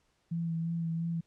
sine tone with vibrato, 166.1 Hz, E3, 13 cents sharp, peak -30 dBFS, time 0.31-1.21 s, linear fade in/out 10 ms, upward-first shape sine, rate 2.9 Hz, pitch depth 22 cents each way, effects pink hiss -73 dBFS RMS until 1.26 s + low-pass 8000 Hz 12 dB/octave

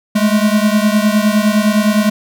square beating tone pair, 207.7 / 217.5 Hz, G#3 / A3, 0 / -20 cents, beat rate 9.8 Hz, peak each -13 / -15 dBFS, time 0.15-2.1 s, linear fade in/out 10 ms, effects none

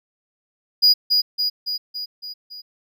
triangle tone with echo, 4901 Hz, D#8, 27 cents flat, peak -9 dBFS, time 0.82-0.94 s, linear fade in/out 20 ms, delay 280 ms, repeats 6, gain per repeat -4 dB, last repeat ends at 2.62 s, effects none

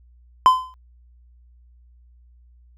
triangle tone with exponential decay, 1024 Hz, C6, 38 cents flat, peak -4 dBFS, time 0.46-0.74 s, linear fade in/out 0 ms, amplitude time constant 59 ms, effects added 60 Hz sine -49 dBFS peak until 2.77 s

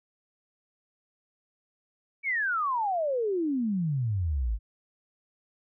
sine exponential sweep, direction down, 2307 to 49 Hz, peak -25 dBFS, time 2.23-4.59 s, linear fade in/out 50 ms, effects none

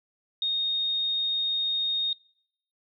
sine tone, 3707 Hz, A#7, 10 cents flat, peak -24 dBFS, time 0.42-2.13 s, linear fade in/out 2 ms, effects noise-tail reverb RT60 0.7 s tail -25 dB re dry

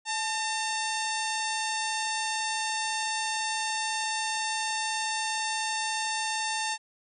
harmonic tone with a mistuned harmonic, 903 Hz, A5, 45 cents sharp, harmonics 1 / 2 / 3 / 4 / 5 / 6 / 7 / 8 / 9 / 10, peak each -32 / -35 / -37 / -38 / -39 / -40 / -40 / -41 / -42 / -42 dBFS, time 0.05-6.78 s, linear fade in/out 50 ms, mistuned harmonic 1, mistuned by -70 cents, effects none

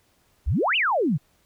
sine exponential two-way sweep, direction up then down, 50.3 to 3109 to 125.1 Hz, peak -19 dBFS, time 0.46-1.18 s, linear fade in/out 20 ms, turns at 0.76 s, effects pink hiss -64 dBFS RMS until 1.45 s

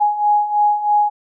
sine beating tone pair, 830.6 / 833.7 Hz, G#5 / G#5, 0 / +6 cents, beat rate 3.1 Hz, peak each -19 / -14 dBFS, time 0-1.1 s, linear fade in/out 20 ms, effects none

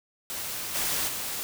white noise with level steps, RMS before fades -34 / -28 / -33 dBFS, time 0.3-1.43 s, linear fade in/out 0 ms, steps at 0.74 / 1.07 s, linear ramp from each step 20 ms, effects none

